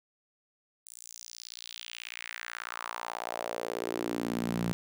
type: tone with high-pass filter sweep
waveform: sawtooth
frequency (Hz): 58.27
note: A#1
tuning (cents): 0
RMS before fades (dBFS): -37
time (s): 0.86-4.73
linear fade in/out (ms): 0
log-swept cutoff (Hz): 8700 to 160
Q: 2.7
effects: none